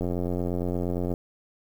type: click train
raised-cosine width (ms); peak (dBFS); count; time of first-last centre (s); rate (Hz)
2; -16; 101; 0.01-1.139; 88.6
effects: 8-bit